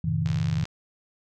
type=chord; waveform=sine; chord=F# diminished seventh; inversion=none; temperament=just; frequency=92.5 / 111 / 133.2 / 159.84 Hz; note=F#2 / A2 / C3 / Eb3; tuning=0 / +16 / +31 / +47 cents; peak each=-30 / -31 / -30 / -25 dBFS; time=0.04-0.64 s; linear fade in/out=5 ms
type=click train; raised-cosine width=0.2 ms; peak=-21 dBFS; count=29; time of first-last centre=0.26-0.654 s; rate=71 Hz
effects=none